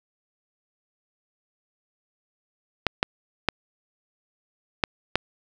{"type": "clicks", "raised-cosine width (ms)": 0.3, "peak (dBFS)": -3, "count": 5, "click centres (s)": [2.867, 3.029, 3.487, 4.838, 5.156], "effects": []}